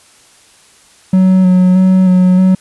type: tone with vibrato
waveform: triangle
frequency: 185 Hz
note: F#3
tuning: in tune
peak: -3 dBFS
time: 1.13-2.55 s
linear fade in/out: 5 ms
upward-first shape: square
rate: 1.6 Hz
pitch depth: 18 cents each way
effects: white hiss -45 dBFS RMS until 2.6 s + resampled to 24000 Hz